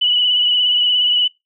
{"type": "tone with vibrato", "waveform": "sine", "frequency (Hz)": 2960, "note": "F#7", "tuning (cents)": 0, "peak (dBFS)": -12, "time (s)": [0.01, 1.28], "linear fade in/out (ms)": 10, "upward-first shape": "sine", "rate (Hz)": 17, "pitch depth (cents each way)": 33, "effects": ["noise-tail reverb RT60 0.2 s tail -23 dB re dry"]}